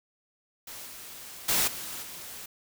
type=noise with level steps; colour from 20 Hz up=white; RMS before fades=-42 / -44 / -25 / -38 / -42 dBFS; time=0.67-2.46 s; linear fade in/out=5 ms; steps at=0.86 / 1.48 / 1.67 / 2.02 s; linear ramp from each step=10 ms; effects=none